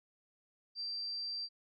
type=tone; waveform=sine; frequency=4699 Hz; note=D8; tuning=in tune; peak=-37 dBFS; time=0.75-1.49 s; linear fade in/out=50 ms; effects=none